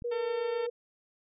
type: click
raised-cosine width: 5 ms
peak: -30 dBFS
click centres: 0.022 s
type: tone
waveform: sine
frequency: 478.7 Hz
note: A#4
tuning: 46 cents sharp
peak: -30 dBFS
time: 0.04-0.7 s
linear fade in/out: 10 ms
type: harmonic tone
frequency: 451.3 Hz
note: A4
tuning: 44 cents sharp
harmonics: 1 / 2 / 3 / 4 / 5 / 6 / 7 / 8 / 10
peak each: -36 / -42 / -46 / -48 / -50 / -52 / -53 / -54 / -56 dBFS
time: 0.11-0.67 s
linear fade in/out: 10 ms
effects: none